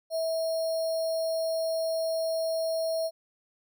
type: tone with sample-and-hold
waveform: sine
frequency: 650 Hz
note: E5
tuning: 24 cents flat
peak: -26 dBFS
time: 0.1-3.11 s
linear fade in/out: 50 ms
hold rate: 4900 Hz
effects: none